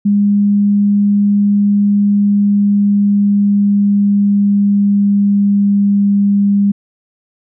sine tone with pitch glide, 203.5 to 201.2 Hz, G#3 to G3, -35 to +45 cents, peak -8 dBFS, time 0.05-6.72 s, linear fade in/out 10 ms, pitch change -20 cents, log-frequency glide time 2.01-6.11 s, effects none

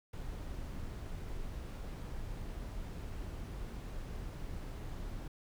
brown noise, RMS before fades -42 dBFS, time 0.13-5.28 s, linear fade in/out 5 ms, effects none

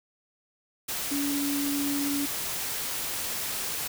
sine tone in noise, 283.9 Hz, C#4, 41 cents sharp, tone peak -27 dBFS, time 1.11-2.26 s, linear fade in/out 10 ms, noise white, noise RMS -32 dBFS, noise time 0.88-3.88 s, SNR +2 dB, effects none

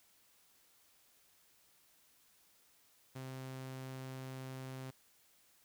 sawtooth tone, 131.1 Hz, C3, 4 cents sharp, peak -40 dBFS, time 3.15-4.91 s, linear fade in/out 10 ms, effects white hiss -69 dBFS RMS until 5.64 s

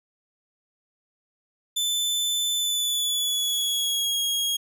sawtooth tone with pitch glide, 3520 to 3284 Hz, A7 to G#7, 0 to -20 cents, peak -20 dBFS, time 1.76-4.57 s, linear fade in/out 10 ms, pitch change -120 cents, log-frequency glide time 2.56-4.2 s, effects none

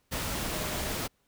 sine tone in noise, 615 Hz, D#5, 20 cents flat, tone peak -43 dBFS, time 0.52-0.94 s, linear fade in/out 20 ms, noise pink, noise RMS -33 dBFS, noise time 0.11-1.08 s, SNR -13 dB, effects pink hiss -72 dBFS RMS until 1.27 s

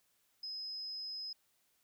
sine tone, 5080 Hz, D#8, 35 cents sharp, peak -40 dBFS, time 0.43-1.33 s, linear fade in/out 5 ms, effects white hiss -75 dBFS RMS until 1.83 s

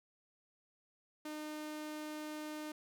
sawtooth tone, 304.7 Hz, D#4, 36 cents flat, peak -38 dBFS, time 1.25-2.72 s, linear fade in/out 5 ms, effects none

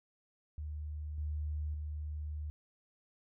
sine tone with level steps, 75.5 Hz, D2, 48 cents sharp, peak -38 / -34 / -37 dBFS, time 0.58-2.5 s, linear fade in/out 0 ms, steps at 1.18 / 1.74 s, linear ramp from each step 2 ms, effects none

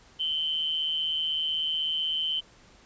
sine tone with amplitude modulation, 3065 Hz, G7, 40 cents flat, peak -23 dBFS, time 0.19-2.41 s, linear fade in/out 20 ms, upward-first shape sine, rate 156 Hz, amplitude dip 60%, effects pink hiss -56 dBFS RMS until 2.85 s + resampled to 16000 Hz

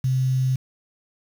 sine tone with quantisation, 130 Hz, C3, 11 cents flat, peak -18 dBFS, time 0.04-0.56 s, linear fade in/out 5 ms, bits 7, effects none

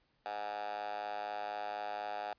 10% pulse tone with high-pass filter, 104.1 Hz, G#2, 5 cents sharp, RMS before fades -40 dBFS, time 0.26-2.33 s, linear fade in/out 0 ms, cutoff 780 Hz, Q 6.3, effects pink hiss -75 dBFS RMS until 2.38 s + resampled to 11025 Hz

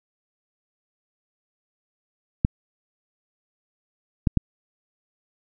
clicks, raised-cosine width 5 ms, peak -5 dBFS, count 3, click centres 2.449 / 4.272 / 4.373 s, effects none

